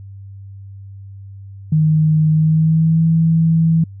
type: tone with pitch glide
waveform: sine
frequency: 155.56 to 163.01 Hz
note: D#3 to E3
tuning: 0 to -19 cents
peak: -10 dBFS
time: 1.72-3.84 s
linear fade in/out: 5 ms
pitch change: +81 cents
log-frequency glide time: 2.31-3.04 s
effects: added 98 Hz sine -32 dBFS peak until 4 s